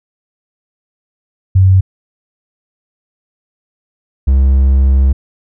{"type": "tone pair in turn", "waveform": ["sine", "triangle"], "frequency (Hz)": [94.6, 66.89], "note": ["F#2", "C2"], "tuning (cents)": [39, 39], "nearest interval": "tritone", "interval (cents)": 600, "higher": "first", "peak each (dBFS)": -4, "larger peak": "neither", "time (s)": [[1.55, 1.81], [4.27, 5.13]], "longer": "second", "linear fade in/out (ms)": 10, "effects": []}